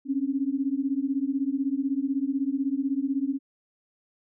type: beating tone pair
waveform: sine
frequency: 265.8 / 281.8 Hz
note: C4 / C#4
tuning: +27 / +29 cents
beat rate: 16 Hz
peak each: -27 dBFS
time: 0.05-3.39 s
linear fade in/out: 50 ms
effects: none